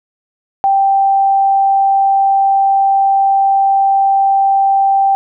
sine tone, 784 Hz, G5, in tune, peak -8 dBFS, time 0.64-5.15 s, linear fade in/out 0 ms, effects none

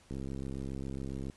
click train, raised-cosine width 3 ms, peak -27 dBFS, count 81, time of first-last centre 0.11-1.299 s, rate 67.3 Hz, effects pink hiss -62 dBFS RMS until 1.36 s + resampled to 24000 Hz

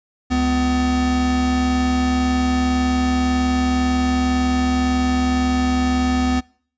square tone pair together, 70.69 / 251.9 Hz, C#2 / B3, +34 / +34 cents, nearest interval octave + minor seventh, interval 2200 cents, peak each -23 / -18 dBFS, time 0.3-6.41 s, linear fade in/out 20 ms, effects noise-tail reverb RT60 0.5 s tail -24 dB re dry + resampled to 16000 Hz

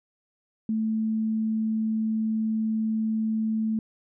sine tone, 219.9 Hz, A3, 1 cent flat, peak -23 dBFS, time 0.69-3.79 s, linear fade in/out 2 ms, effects none

